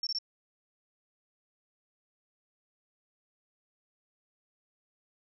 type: tone bursts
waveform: sine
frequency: 5440 Hz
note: F8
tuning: 46 cents flat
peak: -30 dBFS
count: 3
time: 0.03-0.186 s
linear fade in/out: 2 ms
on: 38 ms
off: 21 ms
effects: none